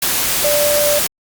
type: tone in noise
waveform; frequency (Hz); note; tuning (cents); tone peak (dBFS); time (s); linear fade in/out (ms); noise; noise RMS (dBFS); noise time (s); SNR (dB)
sine; 587.3; D5; 0; -14; 0.44-0.99; 5; white; -17; 0.02-1.07; 0
effects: Opus 48 kbps